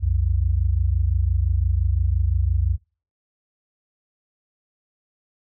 sine tone pair together, 62.57 / 88.4 Hz, B1 / F2, +23 / +22 cents, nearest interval tritone, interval 599 cents, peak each -20 dBFS, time 0-2.78 s, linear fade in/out 50 ms, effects noise-tail reverb RT60 0.4 s tail -26 dB re dry

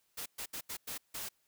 white noise bursts at uneven times, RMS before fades -41 dBFS, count 6, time 0.17-0.26 / 0.38-0.46 / 0.53-0.61 / 0.69-0.77 / 0.87-0.98 / 1.14-1.29 s, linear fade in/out 10 ms, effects white hiss -75 dBFS RMS until 1.47 s

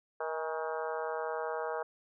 harmonic tone with a mistuned harmonic, 158.4 Hz, D#3, 31 cents sharp, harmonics 3 / 4 / 5 / 6 / 7 / 8 / 9 / 10, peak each -37 / -39 / -41 / -43 / -44 / -45 / -46 / -47 dBFS, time 0.2-1.83 s, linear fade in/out 5 ms, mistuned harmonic 5, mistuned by +63 cents, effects none

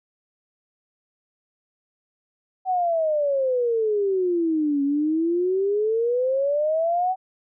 sine exponential two-way sweep, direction down then up, 760 to 277.2 to 760 Hz, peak -19 dBFS, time 2.65-7.16 s, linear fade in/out 50 ms, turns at 4.83 s, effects none

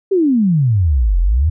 sine exponential two-way sweep, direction down then up, 404.5 to 41.2 to 86.2 Hz, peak -10 dBFS, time 0.11-1.5 s, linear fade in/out 10 ms, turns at 1.2 s, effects none

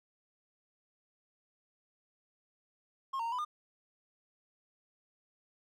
triangle tone with pitch steps, 1073 / 919 / 927 / 997 / 1212 Hz, C6 / A#5 / A#5 / B5 / D#6, +43 / -25 / -10 / +16 / -46 cents, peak -31 dBFS, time 3.13-3.45 s, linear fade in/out 10 ms, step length 64 ms, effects none

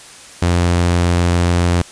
sawtooth tone, 87.2 Hz, F2, 2 cents flat, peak -8 dBFS, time 0.42-1.82 s, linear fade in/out 5 ms, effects white hiss -38 dBFS RMS until 1.91 s + resampled to 22050 Hz

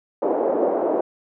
white band-pass noise, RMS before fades -21 dBFS, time 0.22-1.01 s, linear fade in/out 5 ms, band 330 to 620 Hz, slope 24 dB/octave, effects none

